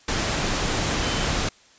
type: tone in noise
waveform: sine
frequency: 3060 Hz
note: G7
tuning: 42 cents flat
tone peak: -33 dBFS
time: 1.02-1.25 s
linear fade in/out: 5 ms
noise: pink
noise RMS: -24 dBFS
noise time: 0.08-1.49 s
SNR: -12 dB
effects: white hiss -54 dBFS RMS until 1.78 s + resampled to 16000 Hz